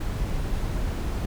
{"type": "noise", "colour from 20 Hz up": "brown", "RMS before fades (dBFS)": -27, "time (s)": [0, 1.26], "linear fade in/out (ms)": 10, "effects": []}